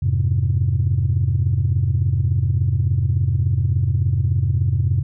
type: chord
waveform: sine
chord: F minor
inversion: none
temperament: equal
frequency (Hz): 87.31 / 103.83 / 130.81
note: F2 / Ab2 / C3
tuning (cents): 0 / 0 / 0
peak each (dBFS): -19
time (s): 0.02-5.03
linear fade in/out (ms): 10
effects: tanh soft clip ceiling -9 dBFS